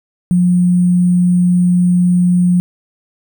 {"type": "tone with sample-and-hold", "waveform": "sine", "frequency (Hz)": 178.1, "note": "F3", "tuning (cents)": 34, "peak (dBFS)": -8, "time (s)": [0.31, 2.6], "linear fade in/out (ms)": 0, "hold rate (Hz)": 8820, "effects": []}